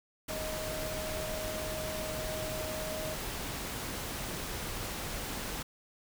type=tone in noise; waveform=sine; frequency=625 Hz; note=D#5; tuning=8 cents sharp; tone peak=-38 dBFS; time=0.29-3.15 s; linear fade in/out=10 ms; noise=pink; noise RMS=-38 dBFS; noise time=0.28-5.63 s; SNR=-3 dB; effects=none